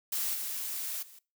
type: noise with level steps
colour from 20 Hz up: blue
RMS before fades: -32 / -36 / -53 dBFS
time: 0.12-1.19 s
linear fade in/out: 5 ms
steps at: 0.34 / 1.02 s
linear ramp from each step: 10 ms
effects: noise-tail reverb RT60 0.3 s tail -22 dB re dry